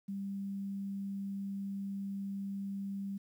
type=tone; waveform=sine; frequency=197.4 Hz; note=G3; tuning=12 cents sharp; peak=-36 dBFS; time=0.08-3.18 s; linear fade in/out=10 ms; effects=11-bit